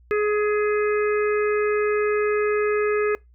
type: harmonic tone with a mistuned harmonic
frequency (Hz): 420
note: G#4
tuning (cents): +19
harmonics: 1 / 3 / 4 / 5 / 6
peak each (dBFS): -19 / -29 / -31 / -33 / -35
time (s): 0.11-3.15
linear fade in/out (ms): 0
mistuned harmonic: 5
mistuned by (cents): -30
effects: noise-tail reverb RT60 0.2 s tail -25 dB re dry + added 60 Hz sine -50 dBFS peak until 3.34 s